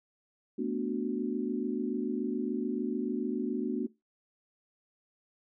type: chord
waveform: sine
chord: B minor seventh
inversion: third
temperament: equal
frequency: 220 / 246.9 / 293.7 / 370 Hz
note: A3 / B3 / D4 / F#4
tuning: 0 / 0 / 0 / 0 cents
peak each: -36 / -34 / -35 / -35 dBFS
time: 0.58-3.87 s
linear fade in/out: 10 ms
effects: noise-tail reverb RT60 0.2 s tail -19 dB re dry